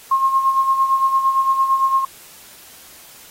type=tone with tremolo; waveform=sine; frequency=1072 Hz; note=C6; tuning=42 cents sharp; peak=-11 dBFS; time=0.11-2.05 s; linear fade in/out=5 ms; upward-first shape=sine; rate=8.8 Hz; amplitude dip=60%; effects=white hiss -43 dBFS RMS until 3.3 s + AAC 48 kbps